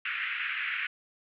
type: band-pass noise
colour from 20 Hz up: white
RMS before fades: -33 dBFS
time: 0.05-0.87 s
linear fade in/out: 5 ms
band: 1400 to 2700 Hz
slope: 48 dB/octave
effects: none